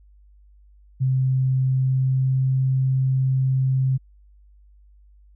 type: tone with pitch glide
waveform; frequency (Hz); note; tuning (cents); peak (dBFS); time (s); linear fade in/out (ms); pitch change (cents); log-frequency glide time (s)
sine; 130.81 to 131.72; C3 to C3; 0 to +12; -17; 1-3.98; 20; +12; 1.56-2.58
effects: added 50 Hz sine -49 dBFS peak until 5.35 s